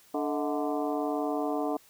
harmonic tone with a mistuned harmonic, 146.83 Hz, D3, in tune, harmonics 2 / 3 / 4 / 5 / 6 / 7 / 8, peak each -31 / -34 / -35 / -34 / -43 / -40 / -44 dBFS, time 0.14-1.77 s, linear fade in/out 5 ms, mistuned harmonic 4, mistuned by +130 cents, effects white hiss -59 dBFS RMS until 1.89 s

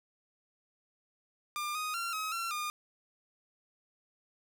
sawtooth tone with pitch steps, 1198 / 1246 / 1373 / 1273 / 1359 / 1214 Hz, D6 / D#6 / F6 / D#6 / F6 / D#6, +34 / +2 / -30 / +39 / -48 / -43 cents, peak -30 dBFS, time 1.56-2.7 s, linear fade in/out 0 ms, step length 190 ms, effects none

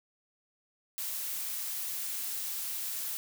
blue noise, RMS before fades -36 dBFS, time 0.98-3.17 s, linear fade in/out 0 ms, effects none

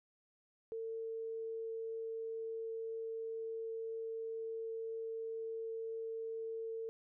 sine tone, 450.5 Hz, A4, 41 cents sharp, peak -39 dBFS, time 0.72-6.89 s, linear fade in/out 0 ms, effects none

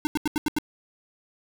square tone bursts, 302.3 Hz, D#4, 50 cents flat, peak -22 dBFS, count 6, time 0.05-0.585 s, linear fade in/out 0 ms, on 20 ms, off 83 ms, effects none

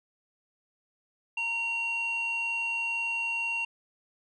sine tone pair together, 926.6 / 2751 Hz, A#5 / F7, -11 / -27 cents, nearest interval octave + perfect fifth, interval 1884 cents, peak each -37 / -27 dBFS, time 1.37-3.65 s, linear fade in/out 5 ms, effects tanh soft clip ceiling -24 dBFS

